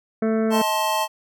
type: harmonic tone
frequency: 221.3 Hz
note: A3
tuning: 10 cents sharp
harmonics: 1 / 2 / 3 / 5 / 6 / 7 / 8 / 9 / 10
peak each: -20 / -23 / -28 / -41 / -36 / -40 / -44 / -48 / -46 dBFS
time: 0.22-0.62 s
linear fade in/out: 5 ms
type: chord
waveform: square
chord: A diminished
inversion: second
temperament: just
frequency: 633.6 / 880 / 1056 Hz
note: Eb5 / A5 / C6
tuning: +31 / 0 / +16 cents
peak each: -27 / -23 / -27 dBFS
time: 0.5-1.08 s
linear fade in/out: 50 ms
effects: none